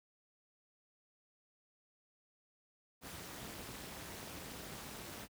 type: noise with amplitude modulation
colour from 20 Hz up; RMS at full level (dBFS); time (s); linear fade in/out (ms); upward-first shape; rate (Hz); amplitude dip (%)
pink; -44; 3.01-5.28; 50; sine; 243; 85
effects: high-pass 60 Hz 12 dB/octave